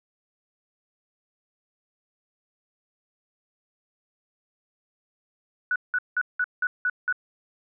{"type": "tone bursts", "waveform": "sine", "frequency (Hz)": 1477, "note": "F#6", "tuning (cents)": -3, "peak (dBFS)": -21, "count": 7, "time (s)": [5.71, 7.126], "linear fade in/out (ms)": 2, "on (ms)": 48, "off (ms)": 180, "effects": []}